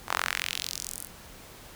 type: tone with high-pass filter sweep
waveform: sawtooth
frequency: 44.5 Hz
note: F1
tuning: 33 cents sharp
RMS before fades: -33 dBFS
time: 0.07-1.09 s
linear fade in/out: 50 ms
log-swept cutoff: 940 to 12000 Hz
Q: 1.9
effects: pink hiss -48 dBFS RMS until 1.75 s